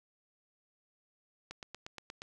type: click train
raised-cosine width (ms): 0.2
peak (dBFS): -26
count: 7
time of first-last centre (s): 1.51-2.219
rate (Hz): 8.46
effects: none